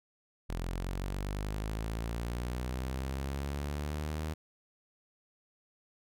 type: linear sweep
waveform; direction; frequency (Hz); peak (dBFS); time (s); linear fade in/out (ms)
sawtooth; up; 41.94 to 78.5; -30; 0.49-4.34; 10
effects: none